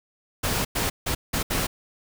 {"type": "noise bursts at uneven times", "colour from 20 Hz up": "pink", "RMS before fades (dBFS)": -25, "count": 5, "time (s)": [[0.43, 0.65], [0.75, 0.9], [1.06, 1.15], [1.33, 1.43], [1.5, 1.67]], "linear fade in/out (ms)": 10, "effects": []}